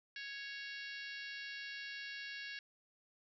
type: harmonic tone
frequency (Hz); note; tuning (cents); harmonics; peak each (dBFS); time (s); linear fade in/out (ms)
554.4; C#5; 0; 3 / 4 / 5 / 6 / 7 / 8 / 9 / 10; -47 / -52 / -51 / -56 / -55 / -54 / -59 / -58; 0.16-2.59; 2
effects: none

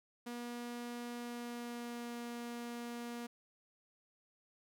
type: tone with pitch glide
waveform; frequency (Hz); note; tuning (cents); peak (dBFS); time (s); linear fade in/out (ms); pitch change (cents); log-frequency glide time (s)
sawtooth; 240 to 237.8; B3 to A#3; -49 to +35; -38; 0.26-3.27; 10; -16; 1.17-2.16
effects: none

